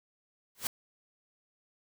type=noise with exponential growth; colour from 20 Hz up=white; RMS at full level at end=-28 dBFS; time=0.55-0.67 s; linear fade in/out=1 ms; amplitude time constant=24 ms; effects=none

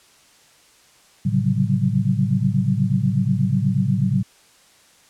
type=tone cluster; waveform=sine; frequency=110.6 / 132.9 / 141.2 / 183.8 / 192 Hz; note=A2 / C3 / C#3 / F#3 / G3; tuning=+9 / +27 / +32 / -11 / -36 cents; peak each=-23 dBFS; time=1.25-4.23 s; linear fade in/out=10 ms; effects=white hiss -53 dBFS RMS until 5.09 s + low-pass 9000 Hz 12 dB/octave

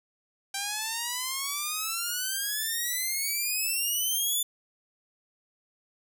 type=exponential sweep; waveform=5% pulse; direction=up; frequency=781 to 3520 Hz; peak=-18 dBFS; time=0.54-4.43 s; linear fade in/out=5 ms; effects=none

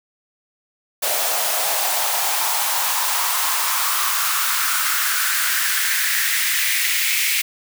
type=noise with high-pass filter sweep; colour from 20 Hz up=white; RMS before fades=-20 dBFS; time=1.02-7.42 s; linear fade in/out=10 ms; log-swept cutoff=610 to 2300 Hz; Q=3.7; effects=none

